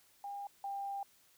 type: tone pair in turn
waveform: sine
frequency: 805 / 795.3 Hz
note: G5 / G5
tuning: +46 / +25 cents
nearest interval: unison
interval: 21 cents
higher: first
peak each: -40 / -37 dBFS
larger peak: second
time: 0.24-0.47 / 0.64-1.03 s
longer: second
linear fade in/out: 2 ms
effects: white hiss -67 dBFS RMS until 1.37 s